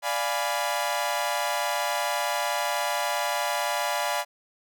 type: chord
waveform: sawtooth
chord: D diminished seventh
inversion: none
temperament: equal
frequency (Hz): 587.3 / 698.5 / 830.6 / 987.8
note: D5 / F5 / Ab5 / Cb6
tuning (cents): 0 / 0 / 0 / 0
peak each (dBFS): -27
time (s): 0.02-4.25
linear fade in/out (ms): 50
effects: none